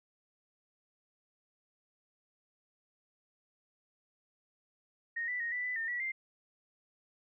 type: tone with pitch steps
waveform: sine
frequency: 1859 / 1978 / 1868 / 1977 / 1993 / 1815 / 1942 / 2095 Hz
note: A#6 / B6 / A#6 / B6 / B6 / A#6 / B6 / C7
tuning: -5 / +2 / +3 / +1 / +15 / -47 / -30 / +2 cents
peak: -33 dBFS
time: 5.16-6.12 s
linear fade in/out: 10 ms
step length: 120 ms
effects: none